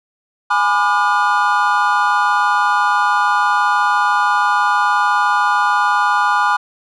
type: chord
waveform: triangle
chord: G# diminished seventh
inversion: none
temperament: just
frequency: 830.6 / 996.7 / 1196.1 / 1435.3 Hz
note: G#5 / B5 / D6 / F6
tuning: 0 / +16 / +31 / +47 cents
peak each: -16 dBFS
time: 0.5-6.57 s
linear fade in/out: 10 ms
effects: resampled to 24000 Hz